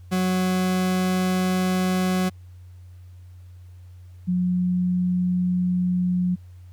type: tone pair in turn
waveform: 40% pulse / sine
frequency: 184.5 / 179.97 Hz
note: F#3 / F#3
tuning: -5 / -48 cents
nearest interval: unison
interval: 43 cents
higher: first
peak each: -19 dBFS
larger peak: neither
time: 0.11-2.3 / 4.27-6.36 s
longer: first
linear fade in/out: 20 ms
effects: added 90 Hz sine -41 dBFS peak until 6.72 s + pink hiss -64 dBFS RMS until 6.72 s